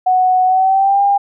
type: tone with pitch glide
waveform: sine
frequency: 740 to 802.3 Hz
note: F#5 to G5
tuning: 0 to +40 cents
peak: -9 dBFS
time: 0.06-1.18 s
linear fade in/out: 10 ms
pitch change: +140 cents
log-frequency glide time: 0.45-1.02 s
effects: none